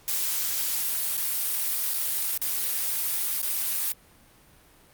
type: noise with dropouts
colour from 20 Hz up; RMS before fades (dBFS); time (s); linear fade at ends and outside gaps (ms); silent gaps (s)
blue; -27; 0.08-3.92; 0; 1.169-1.177 / 1.936-1.94 / 2.375-2.417 / 3.415-3.429
effects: pink hiss -56 dBFS RMS until 4.93 s + Opus 48 kbps